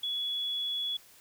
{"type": "tone", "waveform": "sine", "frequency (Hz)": 3385, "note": "G#7", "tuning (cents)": 32, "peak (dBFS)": -30, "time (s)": [0.03, 0.97], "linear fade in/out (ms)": 5, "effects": ["white hiss -57 dBFS RMS until 1.2 s"]}